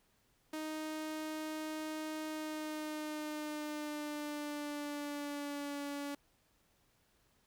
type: tone with pitch glide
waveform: sawtooth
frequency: 311.1 to 285.3 Hz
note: D#4 to C#4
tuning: 0 to +50 cents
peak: -35 dBFS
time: 0.53-6.15 s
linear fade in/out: 5 ms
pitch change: -150 cents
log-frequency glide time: 2.27-5.82 s
effects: pink hiss -73 dBFS RMS until 7.46 s